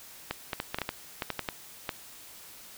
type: clicks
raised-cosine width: 0.3 ms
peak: -14 dBFS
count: 12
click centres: 0.31 / 0.532 / 0.601 / 0.745 / 0.786 / 0.817 / 0.891 / 1.222 / 1.303 / 1.393 / 1.488 / 1.892 s
effects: white hiss -49 dBFS RMS until 2.77 s